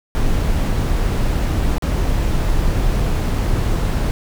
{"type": "noise with dropouts", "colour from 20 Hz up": "brown", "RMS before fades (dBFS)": -17, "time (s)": [0.15, 4.11], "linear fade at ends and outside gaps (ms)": 0, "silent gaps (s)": [[1.782, 1.823], [2.997, 3.001]], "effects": []}